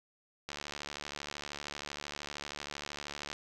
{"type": "click train", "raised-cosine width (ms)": 0.2, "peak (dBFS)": -22, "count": 208, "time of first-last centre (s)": [0.49, 3.33], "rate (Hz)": 72.9, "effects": []}